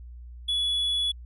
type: tone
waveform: triangle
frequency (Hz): 3400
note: G#7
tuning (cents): +40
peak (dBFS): -22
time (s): 0.48-1.12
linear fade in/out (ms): 10
effects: added 60 Hz sine -40 dBFS peak until 1.25 s + resampled to 32000 Hz